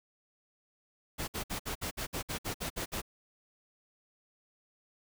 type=noise bursts; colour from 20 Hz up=pink; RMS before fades=-36 dBFS; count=12; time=1.18-3.018 s; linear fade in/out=20 ms; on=100 ms; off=58 ms; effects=none